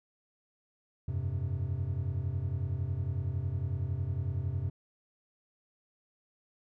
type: chord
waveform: triangle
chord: F suspended second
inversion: none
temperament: just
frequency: 87.31 / 98.22 / 130.96 Hz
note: F2 / G2 / C3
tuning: 0 / +4 / +2 cents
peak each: -33 dBFS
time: 1.08-4.7 s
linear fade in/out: 5 ms
effects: none